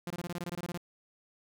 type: tone bursts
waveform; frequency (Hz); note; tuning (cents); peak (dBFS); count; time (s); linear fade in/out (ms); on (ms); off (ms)
sawtooth; 174.2; F3; -4; -31; 13; 0.07-0.775; 2; 33; 23
effects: none